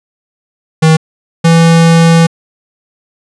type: tone pair in turn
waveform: square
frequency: 159.2 / 165.86 Hz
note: D#3 / E3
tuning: +40 / +11 cents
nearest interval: minor second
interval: 71 cents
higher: second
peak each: -4 dBFS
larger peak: neither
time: 0.82-0.97 / 1.44-2.27 s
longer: second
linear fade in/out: 10 ms
effects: resampled to 22050 Hz